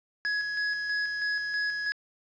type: tone with tremolo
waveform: square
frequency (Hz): 1678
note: G#6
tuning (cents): +17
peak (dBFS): -27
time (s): 0.25-1.92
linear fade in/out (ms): 0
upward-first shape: square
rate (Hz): 3.1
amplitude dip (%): 35
effects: resampled to 16000 Hz + 9-bit